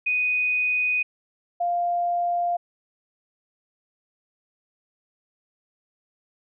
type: tone pair in turn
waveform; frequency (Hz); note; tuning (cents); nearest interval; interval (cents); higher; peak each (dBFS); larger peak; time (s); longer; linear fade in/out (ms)
sine; 2489 / 698.5; D#7 / F5; 0 / 0; octave + minor seventh; 2200; first; -20 / -21; first; 0.06-1.03 / 1.6-2.57; neither; 10
effects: none